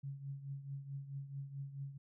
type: tone with tremolo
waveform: sine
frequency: 138.59 Hz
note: C#3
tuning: in tune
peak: -39 dBFS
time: 0.03-1.98 s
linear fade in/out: 10 ms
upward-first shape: triangle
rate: 4.6 Hz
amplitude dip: 75%
effects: none